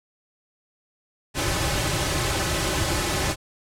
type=noise with comb filter; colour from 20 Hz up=pink; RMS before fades=-24 dBFS; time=1.34-3.36 s; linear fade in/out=50 ms; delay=4.3 ms; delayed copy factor=-0.65; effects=low-pass 10000 Hz 12 dB/octave